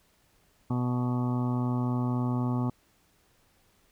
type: harmonic tone with a mistuned harmonic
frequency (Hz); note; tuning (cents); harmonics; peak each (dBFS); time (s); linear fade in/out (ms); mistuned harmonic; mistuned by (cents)
123.8; B2; +5; 1 / 2 / 3 / 4 / 5 / 6 / 7 / 8 / 9 / 10; -28 / -29 / -41 / -47 / -45 / -45 / -41 / -49 / -42 / -49; 0.7-2.7; 5; 8; -33
effects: pink hiss -66 dBFS RMS until 3.91 s